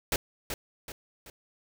pink noise with echo, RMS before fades -27 dBFS, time 0.12-0.16 s, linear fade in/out 2 ms, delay 380 ms, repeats 3, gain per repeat -7 dB, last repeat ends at 1.3 s, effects none

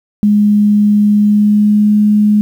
sine tone with pitch glide, 207.7 to 209.6 Hz, G#3 to G#3, 0 to +16 cents, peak -6 dBFS, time 0.23-2.41 s, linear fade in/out 0 ms, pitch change +16 cents, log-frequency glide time 1.15-1.92 s, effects 7-bit

